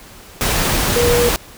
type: tone in noise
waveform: sine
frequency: 480 Hz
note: B4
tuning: 49 cents flat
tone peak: -13 dBFS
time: 0.96-1.29 s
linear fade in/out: 0 ms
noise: pink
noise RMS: -17 dBFS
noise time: 0.41-1.36 s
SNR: +1 dB
effects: pink hiss -40 dBFS RMS until 1.57 s